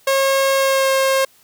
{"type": "tone with pitch glide", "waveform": "sawtooth", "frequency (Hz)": [542, 535.5], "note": ["C#5", "C5"], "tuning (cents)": [-39, 40], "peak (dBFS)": -10, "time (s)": [0.07, 1.25], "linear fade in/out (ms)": 5, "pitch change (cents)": -21, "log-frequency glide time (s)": [0.55, 0.9], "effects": ["white hiss -53 dBFS RMS until 1.43 s"]}